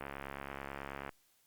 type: click train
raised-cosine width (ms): 0.5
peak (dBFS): -26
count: 76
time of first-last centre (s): 0.01-1.092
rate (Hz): 69.3
effects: white hiss -71 dBFS RMS until 1.46 s + Opus 48 kbps